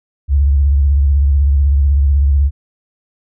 sine tone with vibrato, 70.2 Hz, C#2, 22 cents sharp, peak -8 dBFS, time 0.28-2.51 s, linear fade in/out 50 ms, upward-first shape triangle, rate 16 Hz, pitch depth 120 cents each way, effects none

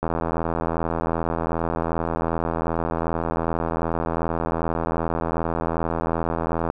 click train, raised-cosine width 1 ms, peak -10 dBFS, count 552, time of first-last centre 0.03-6.701 s, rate 82.6 Hz, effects none

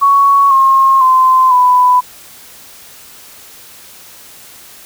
sine tone with pitch steps, 1115 / 1073.9 / 1034.3 / 996.2 Hz, C#6 / C6 / C6 / B5, +10 / +45 / -20 / +15 cents, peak -5 dBFS, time 0.01-2.01 s, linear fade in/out 20 ms, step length 500 ms, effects white hiss -37 dBFS RMS until 4.85 s

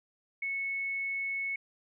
sine tone, 2203 Hz, C#7, 11 cents flat, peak -31 dBFS, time 0.42-1.56 s, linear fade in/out 5 ms, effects none

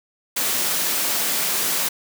white high-pass noise, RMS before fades -22 dBFS, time 0.36-1.89 s, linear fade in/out 10 ms, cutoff 160 Hz, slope 24 dB/octave, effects none

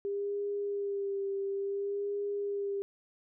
sine tone with vibrato, 400 Hz, G4, 35 cents sharp, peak -31 dBFS, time 0.05-2.82 s, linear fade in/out 0 ms, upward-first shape sine, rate 0.57 Hz, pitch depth 27 cents each way, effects none

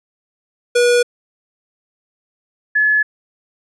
square / sine tone pair in turn, 484.3 / 1711 Hz, B4 / A6, -34 / -49 cents, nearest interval octave + minor seventh, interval 2185 cents, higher second, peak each -11 dBFS, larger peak neither, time 0.75-1.03 / 2.75-3.03 s, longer neither, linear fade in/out 10 ms, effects resampled to 24000 Hz

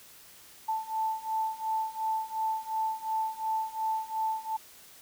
sine beating tone pair, 880 / 882.8 Hz, A5 / A5, 0 / +5 cents, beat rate 2.8 Hz, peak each -33 / -31 dBFS, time 0.68-4.57 s, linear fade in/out 10 ms, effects white hiss -53 dBFS RMS until 5.01 s

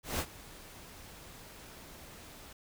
pink noise with ADSR envelope, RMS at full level -33 dBFS, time 0.03-2.53 s, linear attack 160 ms, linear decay 64 ms, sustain -18 dB, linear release 4 ms, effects none

